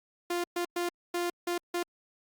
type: tone bursts at uneven times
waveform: sawtooth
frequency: 349.2 Hz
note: F4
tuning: in tune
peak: -25 dBFS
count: 6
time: 0.3-0.44 / 0.56-0.65 / 0.76-0.89 / 1.14-1.3 / 1.47-1.58 / 1.74-1.83 s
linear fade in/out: 5 ms
effects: Opus 48 kbps